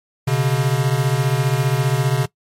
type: beating tone pair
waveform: square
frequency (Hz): 127.1 / 142.1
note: C3 / C#3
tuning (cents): -50 / +43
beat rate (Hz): 15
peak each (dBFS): -19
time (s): 0.27-2.26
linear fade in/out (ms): 10
effects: noise-tail reverb RT60 0.1 s tail -20 dB re dry + MP3 64 kbps